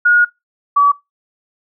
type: tone pair in turn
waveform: sine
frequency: 1441 / 1143.7 Hz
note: F#6 / D6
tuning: -46 / -46 cents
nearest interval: major third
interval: 400 cents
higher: first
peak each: -7 dBFS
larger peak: neither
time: 0.05-0.25 / 0.76-0.92 s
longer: first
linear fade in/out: 10 ms
effects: noise-tail reverb RT60 0.2 s tail -22 dB re dry